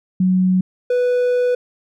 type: tone pair in turn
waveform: sine / triangle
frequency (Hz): 185 / 493.9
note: F#3 / B4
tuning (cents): 0 / 0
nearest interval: octave + perfect fourth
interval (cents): 1700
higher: second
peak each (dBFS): -12 / -12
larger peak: neither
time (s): 0.2-0.61 / 0.9-1.55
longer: second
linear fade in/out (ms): 5
effects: none